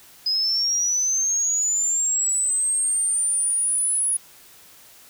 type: linear sweep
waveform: sine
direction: up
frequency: 5010 to 10410 Hz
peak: -19 dBFS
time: 0.26-4.17 s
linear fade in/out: 5 ms
effects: white hiss -49 dBFS RMS until 5.09 s

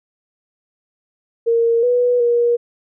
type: tone with pitch steps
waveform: sine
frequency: 463.3 / 490 / 475.7 Hz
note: A#4 / B4 / A#4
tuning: -11 / -14 / +35 cents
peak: -12 dBFS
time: 1.46-2.57 s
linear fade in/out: 20 ms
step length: 370 ms
effects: none

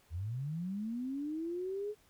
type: linear sweep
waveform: sine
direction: up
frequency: 75.5 to 427.2 Hz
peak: -35 dBFS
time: 0.1-1.95 s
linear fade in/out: 50 ms
effects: pink hiss -67 dBFS RMS until 2.09 s

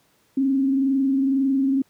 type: tone with frequency modulation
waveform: sine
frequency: 270 Hz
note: C#4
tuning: 45 cents flat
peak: -17 dBFS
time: 0.37-1.82 s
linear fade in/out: 5 ms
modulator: 22 Hz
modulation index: 0.37
effects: pink hiss -62 dBFS RMS until 1.89 s + high-pass 100 Hz 12 dB/octave

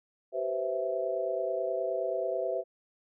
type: chord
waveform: sine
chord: C major seventh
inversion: second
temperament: equal with one note detuned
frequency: 384.4 / 493.9 / 523.3 / 659.3 Hz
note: G4 / B4 / C5 / E5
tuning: -34 / 0 / 0 / 0 cents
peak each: -36 / -36 / -34 / -32 dBFS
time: 0.32-2.64 s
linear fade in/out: 50 ms
effects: none

